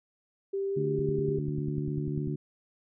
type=tone with pitch glide; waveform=sine; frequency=392.6 to 396.7 Hz; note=G4 to G4; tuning=+3 to +21 cents; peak=-28 dBFS; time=0.53-1.39 s; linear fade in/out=10 ms; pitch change=+18 cents; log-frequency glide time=0.69-0.76 s
type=harmonic tone; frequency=73.42 Hz; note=D2; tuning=in tune; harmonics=2 / 3 / 4 / 5; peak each=-31 / -39 / -37 / -38 dBFS; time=0.76-2.36 s; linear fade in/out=10 ms
type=click train; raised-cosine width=5 ms; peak=-24 dBFS; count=14; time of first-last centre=0.99-2.277 s; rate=10.1 Hz
effects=none